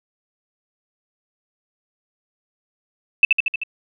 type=tone with echo; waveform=sine; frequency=2637 Hz; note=E7; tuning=in tune; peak=-7 dBFS; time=3.23-3.25 s; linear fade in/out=2 ms; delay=77 ms; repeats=5; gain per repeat=-3 dB; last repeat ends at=3.635 s; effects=none